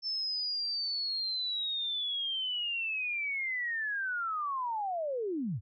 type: linear sweep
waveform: sine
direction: down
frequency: 5320 to 82.41 Hz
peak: -31 dBFS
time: 0.02-5.61 s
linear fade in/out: 50 ms
effects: none